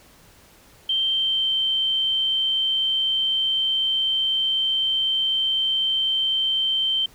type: tone with pitch glide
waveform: sine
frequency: 3136 to 3116 Hz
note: G7 to G7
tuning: 0 to -11 cents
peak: -19 dBFS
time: 0.89-7.06 s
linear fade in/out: 5 ms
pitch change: -11 cents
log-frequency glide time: 1.11-1.51 s
effects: pink hiss -52 dBFS RMS until 7.14 s